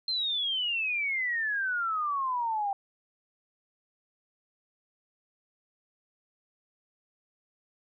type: exponential sweep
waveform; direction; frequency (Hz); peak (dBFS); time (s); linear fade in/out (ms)
sine; down; 4186 to 780; -27; 0.08-2.73; 2
effects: none